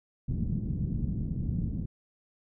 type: low-pass noise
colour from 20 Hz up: white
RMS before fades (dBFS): -31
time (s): 0.28-1.86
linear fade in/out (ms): 10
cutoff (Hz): 200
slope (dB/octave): 24
effects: none